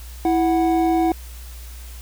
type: tone pair together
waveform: triangle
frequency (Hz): 329.6 / 739.9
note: E4 / F#5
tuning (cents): 0 / 0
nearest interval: octave + major second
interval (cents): 1400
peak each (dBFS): -15 / -18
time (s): 0.25-1.12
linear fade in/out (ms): 2
effects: added 60 Hz sine -34 dBFS peak until 2.01 s + white hiss -44 dBFS RMS until 2.01 s